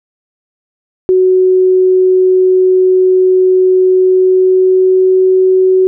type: tone with pitch glide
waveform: sine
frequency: 371.4 to 374.2 Hz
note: F#4 to F#4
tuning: +7 to +20 cents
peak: -5 dBFS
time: 1.09-5.87 s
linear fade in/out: 0 ms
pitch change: +13 cents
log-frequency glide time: 3.89-5.23 s
effects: none